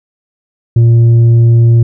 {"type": "tone with tanh clipping", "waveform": "sine", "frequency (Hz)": 116.54, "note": "A#2", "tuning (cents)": 0, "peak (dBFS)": -4, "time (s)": [0.76, 1.83], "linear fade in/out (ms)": 5, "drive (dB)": 4, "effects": []}